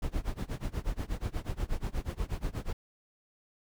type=noise with tremolo; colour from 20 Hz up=brown; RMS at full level=-31 dBFS; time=0.02-2.73 s; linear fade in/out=5 ms; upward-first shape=sine; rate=8.3 Hz; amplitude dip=95%; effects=none